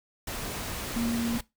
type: tone in noise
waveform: sine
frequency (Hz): 233.1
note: A#3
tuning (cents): 0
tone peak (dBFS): -26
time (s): 0.96-1.38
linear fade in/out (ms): 5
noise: pink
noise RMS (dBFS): -35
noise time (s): 0.27-1.41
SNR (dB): +6
effects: noise-tail reverb RT60 0.2 s tail -20 dB re dry

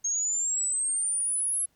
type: exponential sweep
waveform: sine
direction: up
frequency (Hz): 6460 to 11000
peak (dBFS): -25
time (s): 0.04-1.66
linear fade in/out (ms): 10
effects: pink hiss -70 dBFS RMS until 1.75 s

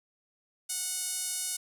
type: tone with band-pass filter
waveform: 5% pulse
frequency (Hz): 734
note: F#5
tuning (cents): -14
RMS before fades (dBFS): -34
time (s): 0.69-1.57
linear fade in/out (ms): 10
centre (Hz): 11000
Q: 1.2
effects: none

